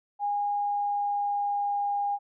sine tone with pitch glide, 818 to 811.4 Hz, G#5 to G#5, -26 to -41 cents, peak -25 dBFS, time 0.19-2.19 s, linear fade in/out 50 ms, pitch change -15 cents, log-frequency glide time 0.51-1.98 s, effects none

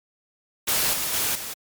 white noise with level steps, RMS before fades -22 / -27 / -24 / -33 dBFS, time 0.67-1.54 s, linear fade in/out 10 ms, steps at 0.93 / 1.13 / 1.35 s, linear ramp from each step 5 ms, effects MP3 96 kbps

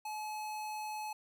square tone, 855 Hz, A5, 50 cents flat, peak -39 dBFS, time 0.05-1.13 s, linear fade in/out 5 ms, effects none

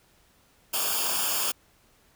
white noise with comb filter, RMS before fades -27 dBFS, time 0.73-1.52 s, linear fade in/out 10 ms, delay 0.5 ms, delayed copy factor -0.8, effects pink hiss -62 dBFS RMS until 2.15 s

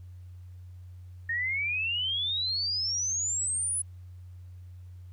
sine exponential sweep, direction up, 1823 to 10230 Hz, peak -27 dBFS, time 1.29-3.82 s, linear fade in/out 5 ms, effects added 90 Hz sine -43 dBFS peak until 5.12 s + pink hiss -70 dBFS RMS until 5.12 s

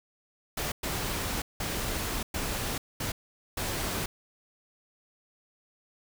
pink noise bursts at uneven times, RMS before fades -32 dBFS, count 6, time 0.57-0.72 / 0.83-1.42 / 1.6-2.23 / 2.34-2.78 / 3-3.12 / 3.57-4.06 s, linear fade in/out 5 ms, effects none

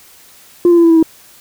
sine tone with pitch steps, 349.2 / 343.6 / 338.1 / 332.7 / 327.3 / 322.1 Hz, F4 / F4 / E4 / E4 / E4 / E4, 0 / -28 / +44 / +16 / -12 / -40 cents, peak -3 dBFS, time 0.65-1.028 s, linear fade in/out 2 ms, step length 63 ms, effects tanh soft clip ceiling -3 dBFS + white hiss -43 dBFS RMS until 1.4 s

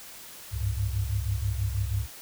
sine tone cluster, 66.9 / 97.5 / 103.7 Hz, C2 / G2 / G#2, +39 / -9 / -2 cents, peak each -30 dBFS, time 0.51-2.08 s, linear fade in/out 50 ms, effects white hiss -45 dBFS RMS until 2.21 s

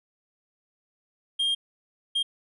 triangle tone bursts at uneven times, 3216 Hz, G7, 44 cents sharp, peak -21 dBFS, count 2, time 1.39-1.55 / 2.15-2.23 s, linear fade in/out 10 ms, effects resampled to 32000 Hz

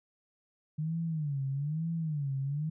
sine tone with vibrato, 150 Hz, D3, 37 cents sharp, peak -30 dBFS, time 0.78-2.7 s, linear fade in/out 10 ms, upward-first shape sine, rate 1.1 Hz, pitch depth 180 cents each way, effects none

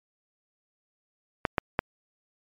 clicks, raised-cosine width 0.5 ms, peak -7 dBFS, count 3, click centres 1.452 / 1.582 / 1.791 s, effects MP3 64 kbps

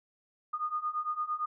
sine beating tone pair, 1222 / 1230.8 Hz, D#6 / D#6, -32 / -19 cents, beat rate 8.8 Hz, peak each -35 / -33 dBFS, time 0.53-1.46 s, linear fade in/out 10 ms, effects none

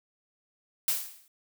blue noise with exponential decay, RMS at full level -24 dBFS, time 0.88-1.28 s, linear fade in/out 1 ms, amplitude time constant 85 ms, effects none

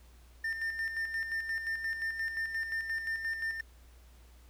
triangle tone with tremolo, 1803 Hz, A6, 42 cents sharp, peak -29 dBFS, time 0.44-3.61 s, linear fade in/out 5 ms, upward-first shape square, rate 5.7 Hz, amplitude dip 50%, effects added 60 Hz sine -54 dBFS peak until 4.49 s + pink hiss -64 dBFS RMS until 4.49 s

